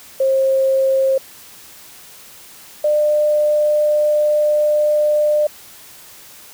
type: tone pair in turn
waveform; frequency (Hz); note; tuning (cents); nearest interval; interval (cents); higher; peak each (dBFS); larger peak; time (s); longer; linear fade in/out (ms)
sine; 534 / 599.4; C5 / D5; +35 / +35; major second; 200; second; -12; neither; 0.2-1.18 / 2.84-5.47; second; 5
effects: white hiss -41 dBFS RMS until 6.53 s